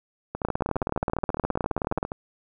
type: two click trains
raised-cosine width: 1 ms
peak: -16 / -10 dBFS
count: 27 / 31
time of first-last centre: 0.35-2.119 / 0.45-2.029 s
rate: 14.7 / 19 Hz
effects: none